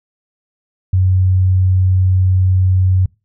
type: tone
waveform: sine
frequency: 93 Hz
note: F#2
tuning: 9 cents sharp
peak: -9 dBFS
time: 0.93-3.06 s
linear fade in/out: 5 ms
effects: noise-tail reverb RT60 0.3 s tail -25 dB re dry